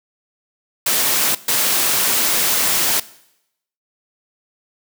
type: noise bursts at uneven times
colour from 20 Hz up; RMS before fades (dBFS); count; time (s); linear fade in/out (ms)
white; -17; 2; 0.86-1.35 / 1.48-3; 5
effects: noise-tail reverb RT60 0.8 s tail -19 dB re dry + high-pass 150 Hz 12 dB/octave